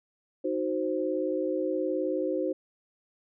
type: chord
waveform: sine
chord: C diminished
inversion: first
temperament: equal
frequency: 311.1 / 370 / 523.3 Hz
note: Eb4 / Gb4 / C5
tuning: 0 / 0 / 0 cents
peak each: -31 / -31 / -30 dBFS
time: 0.44-2.53 s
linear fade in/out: 10 ms
effects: none